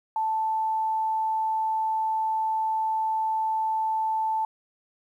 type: tone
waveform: sine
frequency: 880 Hz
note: A5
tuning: in tune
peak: -23 dBFS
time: 0.16-4.45 s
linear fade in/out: 2 ms
effects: 10-bit